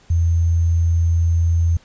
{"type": "tone with sample-and-hold", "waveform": "sine", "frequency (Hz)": 84, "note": "E2", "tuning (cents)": 33, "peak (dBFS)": -13, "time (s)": [0.1, 1.77], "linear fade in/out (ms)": 5, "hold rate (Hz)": 6300, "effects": ["pink hiss -52 dBFS RMS until 1.84 s", "resampled to 16000 Hz"]}